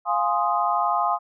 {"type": "chord", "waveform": "sine", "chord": "F minor seventh", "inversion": "none", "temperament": "equal", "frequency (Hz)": [698.5, 830.6, 1046.5, 1244.5], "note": ["F5", "Ab5", "C6", "Eb6"], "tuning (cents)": [0, 0, 0, 0], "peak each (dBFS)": -25, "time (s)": [0.05, 1.19], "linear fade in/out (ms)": 50, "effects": []}